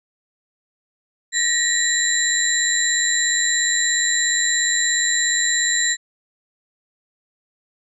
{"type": "tone cluster", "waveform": "sine", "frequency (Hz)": [1813, 1910, 3961, 7350], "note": ["A#6", "A#6", "B7", "A#8"], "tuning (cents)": [-49, 42, 4, -25], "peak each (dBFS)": [-26, -22, -23, -20], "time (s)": [1.32, 5.97], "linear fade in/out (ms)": 50, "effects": []}